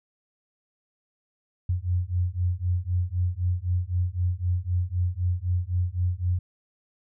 sine beating tone pair, 87.7 / 91.6 Hz, F2 / F#2, +8 / -17 cents, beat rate 3.9 Hz, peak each -26 dBFS, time 1.69-6.39 s, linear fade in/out 5 ms, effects none

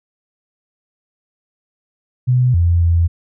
sine tone with pitch steps, 125.6 / 85.8 / 84.6 Hz, B2 / F2 / E2, +30 / -30 / +45 cents, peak -10 dBFS, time 2.27-3.08 s, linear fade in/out 20 ms, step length 270 ms, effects none

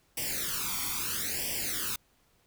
white noise with flanger, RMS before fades -33 dBFS, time 0.17-1.96 s, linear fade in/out 5 ms, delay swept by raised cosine 0.37 to 0.9 ms, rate 0.76 Hz, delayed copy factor +1, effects pink hiss -68 dBFS RMS until 2.46 s

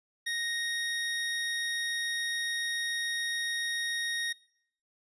25% pulse tone, 1867 Hz, A#6, 2 cents sharp, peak -27 dBFS, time 0.26-4.33 s, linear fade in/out 10 ms, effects noise-tail reverb RT60 0.7 s tail -23 dB re dry + resampled to 24000 Hz

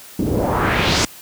pink noise with low-pass filter sweep, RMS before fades -17 dBFS, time 0.19-1.05 s, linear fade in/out 2 ms, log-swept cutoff 250 to 7100 Hz, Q 1.9, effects white hiss -40 dBFS RMS until 1.21 s + high-pass 60 Hz 12 dB/octave

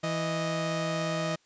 sawtooth tone pair together, 164.83 / 622.3 Hz, E3 / D#5, 0 / 0 cents, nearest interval octave + major seventh, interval 2300 cents, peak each -27 / -27 dBFS, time 0.03-1.36 s, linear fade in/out 10 ms, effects white hiss -66 dBFS RMS until 1.45 s + resampled to 16000 Hz

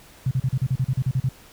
sine tone bursts, 130 Hz, C3, 11 cents flat, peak -18 dBFS, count 12, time 0.26-1.29 s, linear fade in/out 5 ms, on 51 ms, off 38 ms, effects pink hiss -49 dBFS RMS until 1.52 s

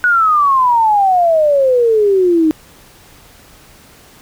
sine exponential sweep, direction down, 1480 to 307.1 Hz, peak -8 dBFS, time 0.04-2.51 s, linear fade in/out 0 ms, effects pink hiss -43 dBFS RMS until 4.21 s

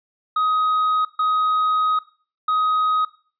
triangle tone bursts at uneven times, 1258 Hz, D#6, 19 cents sharp, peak -15 dBFS, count 3, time 0.36-1.05 / 1.19-1.99 / 2.48-3.05 s, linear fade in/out 5 ms, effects noise-tail reverb RT60 0.4 s tail -17 dB re dry + resampled to 11025 Hz

